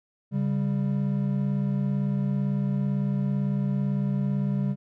triangle tone pair together, 139.1 / 197 Hz, C#3 / G3, +6 / +9 cents, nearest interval tritone, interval 603 cents, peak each -24 dBFS, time 0.31-4.76 s, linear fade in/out 50 ms, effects none

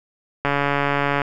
click train, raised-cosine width 0.5 ms, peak -5 dBFS, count 110, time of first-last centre 0.45-1.218 s, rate 142 Hz, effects none

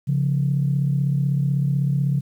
sine tone pair together, 138.59 / 174.61 Hz, C#3 / F3, 0 / 0 cents, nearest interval major third, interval 400 cents, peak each -18 / -24 dBFS, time 0.07-2.21 s, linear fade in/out 20 ms, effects tanh soft clip ceiling -10 dBFS + 9-bit

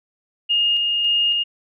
sine tone with tremolo, 2841 Hz, F7, 29 cents sharp, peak -15 dBFS, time 0.49-1.44 s, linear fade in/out 20 ms, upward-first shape square, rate 1.8 Hz, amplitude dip 25%, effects none

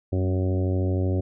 harmonic tone with a mistuned harmonic, 93 Hz, F#2, 9 cents sharp, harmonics 1 / 2 / 3 / 4 / 5 / 6 / 7 / 8, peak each -22 / -33 / -30 / -31 / -38 / -35 / -42 / -46 dBFS, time 0.12-1.21 s, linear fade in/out 10 ms, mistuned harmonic 2, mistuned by +31 cents, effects none

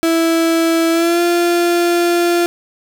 35% pulse tone with pitch glide, 329.6 to 346 Hz, E4 to F4, 0 to -16 cents, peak -10 dBFS, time 0.03-2.46 s, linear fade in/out 0 ms, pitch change +84 cents, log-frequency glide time 0.91-1.21 s, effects none

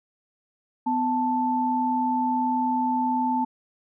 sine tone pair together, 251.3 / 880.7 Hz, B3 / A5, +30 / +1 cents, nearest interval octave + minor seventh, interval 2171 cents, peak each -25 / -23 dBFS, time 0.86-3.45 s, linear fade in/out 10 ms, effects none

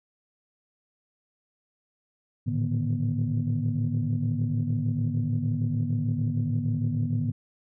sine tone cluster, 109 / 115.6 / 147.3 / 158 / 241.3 Hz, A2 / A#2 / D3 / D#3 / B3, -16 / -14 / +6 / +27 / -40 cents, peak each -27 / -31 / -29 / -34 / -30 dBFS, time 2.46-7.32 s, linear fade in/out 20 ms, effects tanh soft clip ceiling -16 dBFS

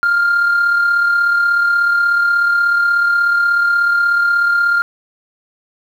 sine tone with amplitude modulation, 1400 Hz, F6, 4 cents sharp, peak -7 dBFS, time 0.03-4.82 s, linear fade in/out 0 ms, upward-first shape sine, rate 36.5 Hz, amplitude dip 45%, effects tanh soft clip ceiling -8 dBFS + 7-bit

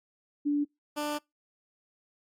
sine / 15% pulse tone pair in turn, 290.7 / 296.3 Hz, D4 / D4, -18 / +15 cents, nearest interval unison, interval 33 cents, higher second, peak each -24 dBFS, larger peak neither, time 0.45-0.65 / 0.96-1.19 s, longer second, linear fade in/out 20 ms, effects noise-tail reverb RT60 0.2 s tail -26 dB re dry + AAC 64 kbps

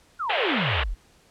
sine exponential sweep, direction down, 1480 to 34.5 Hz, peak -25 dBFS, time 0.19-0.95 s, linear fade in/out 20 ms
white band-pass noise, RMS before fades -26 dBFS, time 0.29-0.84 s, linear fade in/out 10 ms, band 410 to 3300 Hz, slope 48 dB/octave
effects pink hiss -58 dBFS RMS until 1.3 s + low-pass 10000 Hz 12 dB/octave

